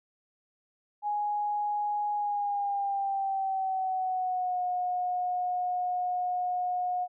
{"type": "tone with pitch glide", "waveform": "sine", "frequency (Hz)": [830.6, 723.1], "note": ["G#5", "F#5"], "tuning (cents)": [0, -40], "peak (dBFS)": -27, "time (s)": [1.02, 7.08], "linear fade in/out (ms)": 50, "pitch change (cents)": -240, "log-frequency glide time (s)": [2.14, 4.62], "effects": []}